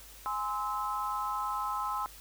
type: chord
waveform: sine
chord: Ab augmented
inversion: none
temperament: just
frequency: 830.6 / 1038.3 / 1297.8 Hz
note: Ab5 / C6 / E6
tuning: 0 / -14 / -27 cents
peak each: -37 / -34 / -35 dBFS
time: 0.26-2.06 s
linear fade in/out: 0 ms
effects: added 50 Hz sine -54 dBFS peak until 2.2 s + white hiss -52 dBFS RMS until 2.2 s